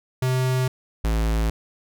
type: tone pair in turn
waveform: square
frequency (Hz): 128.7 / 54.9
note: C3 / A1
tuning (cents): -28 / -3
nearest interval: octave + minor third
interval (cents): 1475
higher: first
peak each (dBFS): -20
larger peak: neither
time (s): 0.22-0.68 / 1.04-1.5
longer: neither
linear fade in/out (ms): 5
effects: none